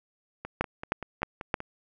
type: two click trains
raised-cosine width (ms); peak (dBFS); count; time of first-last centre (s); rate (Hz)
0.5; -10 / -21; 4 / 7; 0.61-1.542 / 0.45-1.604; 3.22 / 5.2
effects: none